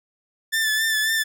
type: tone with vibrato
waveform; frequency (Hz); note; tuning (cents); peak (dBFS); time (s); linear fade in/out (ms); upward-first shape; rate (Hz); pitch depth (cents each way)
sawtooth; 1760; A6; 0; -16; 0.52-1.24; 20; sine; 3.7; 34
effects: none